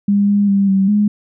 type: tone with pitch steps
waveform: sine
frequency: 202 / 203.3 / 198.1 / 193.3 / 207.8 Hz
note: G#3 / G#3 / G3 / G3 / G#3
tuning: -48 / -37 / +18 / -24 / +1 cents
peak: -10 dBFS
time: 0.08-1.08 s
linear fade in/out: 5 ms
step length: 200 ms
effects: none